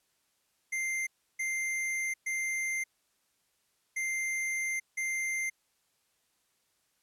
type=tone bursts at uneven times; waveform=square; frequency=2093 Hz; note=C7; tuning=in tune; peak=-31 dBFS; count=5; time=0.72-1.07 / 1.39-2.14 / 2.26-2.84 / 3.96-4.8 / 4.97-5.5 s; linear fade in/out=10 ms; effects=white hiss -74 dBFS RMS until 7.02 s + low-pass 12000 Hz 12 dB/octave

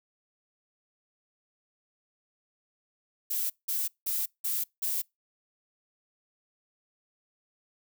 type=noise bursts; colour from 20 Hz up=violet; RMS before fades=-30 dBFS; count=5; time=3.3-5.02 s; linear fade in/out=10 ms; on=200 ms; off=180 ms; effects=noise-tail reverb RT60 0.2 s tail -26 dB re dry

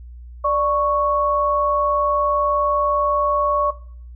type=tone pair together; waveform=sine; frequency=589.4 / 1108.7 Hz; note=D5 / C#6; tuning=+6 / 0 cents; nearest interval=major seventh; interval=1094 cents; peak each=-20 / -17 dBFS; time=0.44-3.71 s; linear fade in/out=10 ms; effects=noise-tail reverb RT60 0.5 s tail -17 dB re dry + added 60 Hz sine -35 dBFS peak until 4.15 s

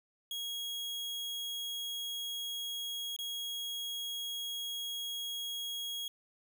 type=tone with dropouts; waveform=40% pulse; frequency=3300 Hz; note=G#7; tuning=12 cents flat; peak=-36 dBFS; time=0.31-6.08 s; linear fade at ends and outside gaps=2 ms; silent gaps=3.164-3.188 s; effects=none

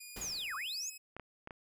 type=tone with pitch glide; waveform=10% pulse; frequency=2443 to 2557 Hz; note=D#7 to D#7; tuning=-32 to +47 cents; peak=-39 dBFS; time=0-0.98 s; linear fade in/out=10 ms; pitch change=+79 cents; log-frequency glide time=0.17-0.85 s
type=noise with exponential decay; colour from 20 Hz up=pink; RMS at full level=-44 dBFS; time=0.16-0.81 s; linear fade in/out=5 ms; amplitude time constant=140 ms
type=linear two-way sweep; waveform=sine; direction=down then up; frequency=7040 to 1046.5 to 7040 Hz; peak=-37 dBFS; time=0.21-0.9 s; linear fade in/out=5 ms; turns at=0.55 s
type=clicks; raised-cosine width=0.5 ms; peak=-30 dBFS; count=4; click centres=1.166 / 1.197 / 1.474 / 1.508 s
effects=none

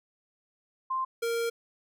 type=tone pair in turn; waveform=sine / square; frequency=1047 / 464.5 Hz; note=C6 / A#4; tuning=+1 / -6 cents; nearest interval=octave + major second; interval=1407 cents; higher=first; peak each=-27 / -28 dBFS; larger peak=first; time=0.9-1.05 / 1.22-1.5 s; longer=second; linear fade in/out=10 ms; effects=none

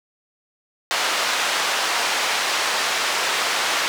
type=band-pass noise; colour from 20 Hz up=pink; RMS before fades=-22 dBFS; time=0.91-3.88 s; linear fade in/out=0 ms; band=810 to 6000 Hz; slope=12 dB/octave; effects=none

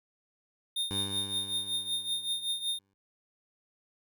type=tone with tremolo; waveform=square; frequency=3656 Hz; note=A#7; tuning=34 cents flat; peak=-28 dBFS; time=0.76-2.79 s; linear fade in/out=5 ms; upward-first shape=triangle; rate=5.3 Hz; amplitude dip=80%
type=tone with exponential decay; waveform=15% pulse; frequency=98 Hz; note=G2; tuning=in tune; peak=-28 dBFS; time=0.91-2.94 s; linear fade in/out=0 ms; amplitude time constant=440 ms
effects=none

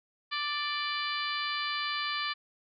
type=harmonic tone with a mistuned harmonic; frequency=587.3 Hz; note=D5; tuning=in tune; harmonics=2 / 3 / 4 / 5 / 6 / 7 / 8; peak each=-35 / -37 / -38 / -39 / -40 / -40 / -41 dBFS; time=0.31-2.34 s; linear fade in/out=20 ms; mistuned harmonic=5; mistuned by=+17 cents; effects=none

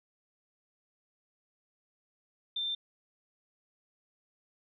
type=tone; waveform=sine; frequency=3577 Hz; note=A7; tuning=28 cents sharp; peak=-31 dBFS; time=2.56-2.75 s; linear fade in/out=5 ms; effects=none

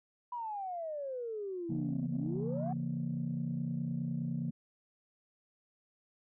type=exponential two-way sweep; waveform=sine; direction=down then up; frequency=992 to 234.2 to 768 Hz; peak=-36 dBFS; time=0.32-2.73 s; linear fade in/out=5 ms; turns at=2.12 s
type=chord; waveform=sine; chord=A# diminished; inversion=first; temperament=equal with one note detuned; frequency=138.59 / 168.28 / 233.1 Hz; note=C#3 / E3 / A#3; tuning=0 / +36 / 0 cents; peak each=-37 / -36 / -37 dBFS; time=1.69-4.51 s; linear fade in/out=10 ms
effects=tanh soft clip ceiling -26 dBFS

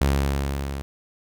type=tone with level ramp; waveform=sawtooth; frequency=69.3 Hz; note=C#2; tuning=in tune; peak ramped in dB=-13 to -25 dBFS; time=0.01-0.82 s; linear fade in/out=0 ms; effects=none

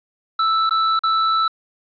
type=tone with dropouts; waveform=square; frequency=1318.5 Hz; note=E6; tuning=in tune; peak=-16 dBFS; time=0.39-1.48 s; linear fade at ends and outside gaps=5 ms; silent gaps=0.695-0.708 / 0.992-1.035 s; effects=resampled to 11025 Hz + 8-bit

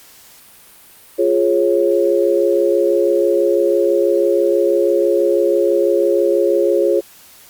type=chord; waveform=sine; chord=Db major; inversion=first; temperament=equal with one note detuned; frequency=349.2 / 415.3 / 547 Hz; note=F4 / Ab4 / Db5; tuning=0 / 0 / -23 cents; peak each=-16 dBFS; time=1.18-7.01 s; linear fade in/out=20 ms; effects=white hiss -44 dBFS RMS until 7.49 s + Opus 48 kbps

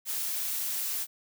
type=noise; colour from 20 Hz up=blue; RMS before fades=-32 dBFS; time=0.05-1.07 s; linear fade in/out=50 ms; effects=none

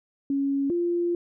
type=tone pair in turn; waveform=sine; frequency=277.2 / 346.5 Hz; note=C#4 / F4; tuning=0 / -14 cents; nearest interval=major third; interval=386 cents; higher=second; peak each=-22 dBFS; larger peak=neither; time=0.3-0.7 / 0.7-1.15 s; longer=second; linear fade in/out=2 ms; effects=none

